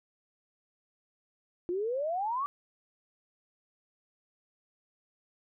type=exponential sweep; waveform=sine; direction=up; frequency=340.8 to 1174.7 Hz; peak=-29 dBFS; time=1.69-2.46 s; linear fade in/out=0 ms; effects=none